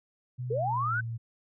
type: tone with pitch glide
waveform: sine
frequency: 124.8 to 115.11 Hz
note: B2 to A#2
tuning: +19 to -21 cents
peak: -32 dBFS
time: 0.38-1.18 s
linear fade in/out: 20 ms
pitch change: -140 cents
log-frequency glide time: 0.64-0.95 s
type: linear sweep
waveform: sine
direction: up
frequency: 410 to 1547 Hz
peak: -27 dBFS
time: 0.5-1.01 s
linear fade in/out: 10 ms
effects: none